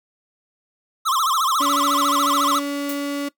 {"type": "tone with vibrato", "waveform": "square", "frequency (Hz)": 1174.7, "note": "D6", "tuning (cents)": 0, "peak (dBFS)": -18, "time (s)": [1.05, 2.6], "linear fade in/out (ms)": 20, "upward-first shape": "sine", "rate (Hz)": 14, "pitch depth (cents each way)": 220}
{"type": "tone", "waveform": "35% pulse", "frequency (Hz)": 284.5, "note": "C#4", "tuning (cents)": 45, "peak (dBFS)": -21, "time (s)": [1.6, 3.29], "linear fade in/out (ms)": 10}
{"type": "noise with exponential decay", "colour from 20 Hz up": "blue", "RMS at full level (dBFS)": -27, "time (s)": [2.89, 3.04], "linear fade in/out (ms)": 5, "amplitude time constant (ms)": 32}
{"effects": ["noise-tail reverb RT60 0.1 s tail -19 dB re dry"]}